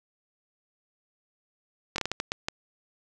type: slowing click train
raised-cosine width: 0.2 ms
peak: -11 dBFS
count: 8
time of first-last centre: 1.96-2.485 s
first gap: 22 ms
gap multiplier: 1.4
effects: none